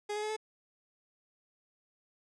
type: tone with pitch steps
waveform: 30% pulse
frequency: 415.3 / 421.3 / 427.5 / 433.7 Hz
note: G#4 / G#4 / A4 / A4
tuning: 0 / +25 / -50 / -25 cents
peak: -31 dBFS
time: 0.09-0.366 s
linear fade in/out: 10 ms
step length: 69 ms
effects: resampled to 22050 Hz